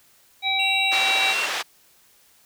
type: harmonic tone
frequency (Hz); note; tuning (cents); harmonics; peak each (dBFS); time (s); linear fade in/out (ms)
772; G5; -27; 1 / 3 / 5; -27 / -24 / -23; 0.42-1.35; 50
type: tone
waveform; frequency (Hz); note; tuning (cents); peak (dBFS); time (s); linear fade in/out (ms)
triangle; 2731; F7; -39; -22; 0.59-1.46; 5
type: band-pass noise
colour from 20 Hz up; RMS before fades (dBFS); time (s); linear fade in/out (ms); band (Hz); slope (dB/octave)
white; -27; 0.91-1.63; 20; 520 to 3400; 12
effects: white hiss -57 dBFS RMS until 2.45 s